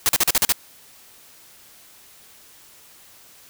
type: noise bursts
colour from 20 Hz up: white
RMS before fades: -17 dBFS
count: 7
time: 0.06-0.522 s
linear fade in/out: 0 ms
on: 30 ms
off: 42 ms
effects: white hiss -49 dBFS RMS until 3.49 s